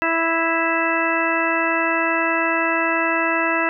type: harmonic tone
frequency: 329.6 Hz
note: E4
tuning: in tune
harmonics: 1 / 2 / 3 / 4 / 5 / 6 / 8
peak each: -25 / -25 / -25 / -25 / -25 / -25 / -25 dBFS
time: 0.02-3.69 s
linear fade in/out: 0 ms
effects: none